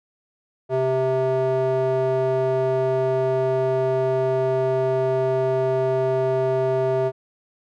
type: tone with band-pass filter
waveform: square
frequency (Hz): 130.81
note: C3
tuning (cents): 0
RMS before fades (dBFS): -21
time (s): 0.69-7.12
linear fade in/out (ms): 50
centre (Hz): 530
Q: 9
effects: none